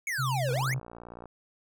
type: exponential two-way sweep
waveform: square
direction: down then up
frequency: 2283 to 460 to 2283 Hz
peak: -30 dBFS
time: 0.07-0.74 s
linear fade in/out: 2 ms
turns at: 0.52 s
type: tone with vibrato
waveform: sine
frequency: 130.81 Hz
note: C3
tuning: in tune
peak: -28 dBFS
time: 0.18-0.8 s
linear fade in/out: 20 ms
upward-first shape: sine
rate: 7.1 Hz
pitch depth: 16 cents each way
type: click train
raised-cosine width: 1 ms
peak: -30 dBFS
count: 46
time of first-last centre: 0.49-1.257 s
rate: 58.7 Hz
effects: none